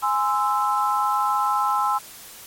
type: chord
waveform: sine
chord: Ab augmented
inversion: none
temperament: equal with one note detuned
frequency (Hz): 830.6 / 1037.5 / 1318.5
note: Ab5 / C6 / E6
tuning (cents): 0 / -15 / 0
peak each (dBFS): -23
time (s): 0.02-1.99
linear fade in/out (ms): 20
effects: white hiss -42 dBFS RMS until 2.46 s + MP3 64 kbps